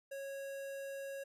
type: tone with notch filter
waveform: square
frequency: 550 Hz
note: C#5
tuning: 14 cents flat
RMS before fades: -44 dBFS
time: 0.11-1.24 s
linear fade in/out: 10 ms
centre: 4400 Hz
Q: 1.4
effects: resampled to 32000 Hz